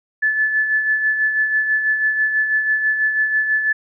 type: tone with tremolo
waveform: sine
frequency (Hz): 1735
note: A6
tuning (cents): -25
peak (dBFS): -13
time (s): 0.22-3.73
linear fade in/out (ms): 10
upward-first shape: sine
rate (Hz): 6.1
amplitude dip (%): 50
effects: none